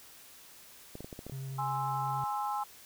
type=clicks; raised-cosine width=2 ms; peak=-29 dBFS; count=7; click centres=0.954 / 1.006 / 1.045 / 1.128 / 1.191 / 1.266 / 1.297 s
type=tone with vibrato; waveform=triangle; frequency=134.3 Hz; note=C3; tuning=46 cents sharp; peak=-35 dBFS; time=1.32-2.24 s; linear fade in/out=2 ms; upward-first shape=sine; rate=11 Hz; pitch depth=10 cents each way
type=chord; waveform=sine; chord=Ab augmented; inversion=none; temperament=equal; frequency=830.6 / 1046.5 / 1318.5 Hz; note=Ab5 / C6 / E6; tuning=0 / 0 / 0 cents; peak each=-33 / -37 / -39 dBFS; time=1.58-2.64 s; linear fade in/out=10 ms
effects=white hiss -54 dBFS RMS until 2.85 s